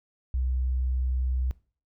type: tone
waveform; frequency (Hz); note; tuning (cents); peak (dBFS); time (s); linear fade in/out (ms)
sine; 63.6; C2; -48; -24; 0.34-1.51; 0
effects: noise-tail reverb RT60 0.4 s tail -20 dB re dry